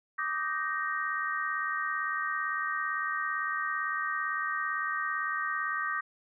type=chord; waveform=sine; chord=Eb major seventh; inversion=third; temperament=just; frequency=1166.7 / 1244.5 / 1555.6 / 1866.8 Hz; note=D6 / Eb6 / G6 / Bb6; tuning=-12 / 0 / -14 / +2 cents; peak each=-35 / -36 / -35 / -34 dBFS; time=0.18-6.01 s; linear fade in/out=10 ms; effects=none